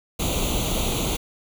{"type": "noise with comb filter", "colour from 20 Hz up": "pink", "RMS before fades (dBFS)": -24, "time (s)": [0.19, 1.17], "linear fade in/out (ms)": 10, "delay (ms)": 0.29, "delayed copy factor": 0.85, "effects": []}